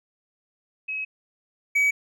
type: tone pair in turn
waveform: sine / triangle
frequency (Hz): 2557 / 2274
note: D#7 / C#7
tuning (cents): +47 / +44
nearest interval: major second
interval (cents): 203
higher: first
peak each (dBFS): -27 / -16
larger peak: second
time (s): 0.88-1.05 / 1.75-1.91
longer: first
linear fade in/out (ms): 10
effects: none